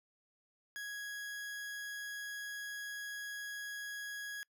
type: tone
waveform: 40% pulse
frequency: 1661.2 Hz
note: G#6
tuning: in tune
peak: -40 dBFS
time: 0.76-4.43 s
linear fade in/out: 0 ms
effects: noise-tail reverb RT60 0.1 s tail -26 dB re dry